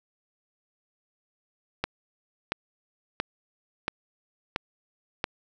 click train, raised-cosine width 0.3 ms, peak -10 dBFS, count 6, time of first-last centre 1.84-5.241 s, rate 1.47 Hz, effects none

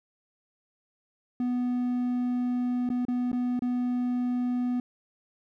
triangle tone with dropouts, 246.9 Hz, B3, in tune, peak -23 dBFS, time 1.4-4.8 s, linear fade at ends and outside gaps 2 ms, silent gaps 2.891-2.901 / 3.052-3.083 / 3.317-3.329 / 3.593-3.621 s, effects none

